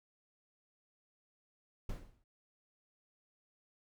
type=noise with exponential decay; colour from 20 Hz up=brown; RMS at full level=-37 dBFS; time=1.89-2.24 s; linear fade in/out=5 ms; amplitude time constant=75 ms; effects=none